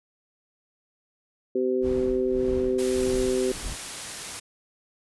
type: harmonic tone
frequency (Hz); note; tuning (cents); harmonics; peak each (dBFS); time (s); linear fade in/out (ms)
127.7; C3; -42; 2 / 3 / 4; -29 / -23 / -30; 1.55-3.52; 5
type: noise with tremolo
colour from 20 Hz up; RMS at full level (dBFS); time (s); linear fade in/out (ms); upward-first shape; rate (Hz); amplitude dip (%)
brown; -33; 1.81-3.77; 50; sine; 1.7; 80
type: noise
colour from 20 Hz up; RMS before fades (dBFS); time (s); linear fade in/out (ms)
white; -35; 2.78-4.4; 10
effects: resampled to 24000 Hz